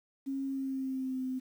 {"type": "tone with pitch glide", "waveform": "sine", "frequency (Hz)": [271.4, 258.1], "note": ["C#4", "C4"], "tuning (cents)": [-36, -23], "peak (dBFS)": -32, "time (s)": [0.26, 1.4], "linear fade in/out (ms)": 20, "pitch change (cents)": -87, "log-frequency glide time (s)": [0.46, 1.24], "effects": ["10-bit"]}